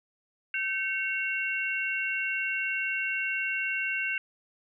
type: tone cluster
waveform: sine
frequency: 1543 / 2201 / 2740 Hz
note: G6 / C#7 / F7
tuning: -28 / -13 / -34 cents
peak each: -32 / -33 / -31 dBFS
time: 0.54-4.18 s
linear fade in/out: 2 ms
effects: none